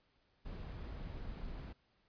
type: noise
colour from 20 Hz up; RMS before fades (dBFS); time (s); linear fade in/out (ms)
brown; -45; 0.45-1.73; 10
effects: pink hiss -75 dBFS RMS until 2.08 s + resampled to 11025 Hz